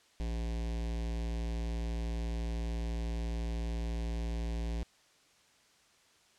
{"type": "tone with notch filter", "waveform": "square", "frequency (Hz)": 57, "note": "A#1", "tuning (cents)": -38, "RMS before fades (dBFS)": -35, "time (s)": [0.2, 4.83], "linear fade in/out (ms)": 0, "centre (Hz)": 1300, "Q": 1.3, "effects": ["white hiss -65 dBFS RMS until 6.38 s", "low-pass 7000 Hz 12 dB/octave"]}